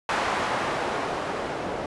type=noise with low-pass filter sweep; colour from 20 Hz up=blue; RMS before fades=-28 dBFS; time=0.09-1.86 s; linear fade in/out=2 ms; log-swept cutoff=1100 to 540 Hz; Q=0.9; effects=resampled to 24000 Hz